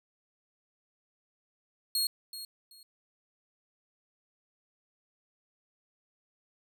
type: tone with echo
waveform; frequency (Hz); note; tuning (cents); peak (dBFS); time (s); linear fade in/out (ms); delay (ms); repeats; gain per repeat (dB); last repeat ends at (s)
sawtooth; 4289; C8; +42; -24; 1.95-2.07; 2; 380; 2; -13; 2.83
effects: none